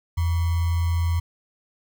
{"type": "tone with sample-and-hold", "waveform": "sine", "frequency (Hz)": 84.5, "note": "E2", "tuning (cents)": 43, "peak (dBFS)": -19, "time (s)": [0.17, 1.2], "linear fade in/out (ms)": 10, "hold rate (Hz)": 1050, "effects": []}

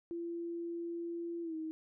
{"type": "tone with pitch glide", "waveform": "sine", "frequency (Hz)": [340, 317.2], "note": ["F4", "D#4"], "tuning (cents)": [-46, 33], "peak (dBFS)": -37, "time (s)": [0.11, 1.71], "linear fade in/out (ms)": 0, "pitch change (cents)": -121, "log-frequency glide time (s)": [1.42, 1.55], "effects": []}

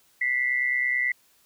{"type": "tone pair together", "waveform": "sine", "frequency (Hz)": [1970.8, 2100], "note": ["B6", "C7"], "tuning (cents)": [-4, 6], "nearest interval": "minor second", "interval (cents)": 110, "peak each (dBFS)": [-23, -28], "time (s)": [0.21, 1.12], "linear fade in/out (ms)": 5, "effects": ["white hiss -62 dBFS RMS until 1.45 s"]}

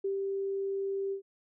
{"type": "tone with ADSR envelope", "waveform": "sine", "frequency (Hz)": 392, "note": "G4", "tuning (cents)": 0, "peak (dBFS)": -28, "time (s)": [0.04, 1.22], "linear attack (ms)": 8, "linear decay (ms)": 120, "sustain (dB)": -2, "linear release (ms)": 100, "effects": []}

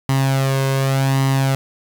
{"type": "tone with flanger", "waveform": "sawtooth", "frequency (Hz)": 135, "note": "C#3", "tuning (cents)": -45, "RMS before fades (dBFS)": -17, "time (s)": [0.09, 1.55], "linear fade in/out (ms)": 0, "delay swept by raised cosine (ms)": [1, 1.93], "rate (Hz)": 0.87, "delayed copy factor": 0.6, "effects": []}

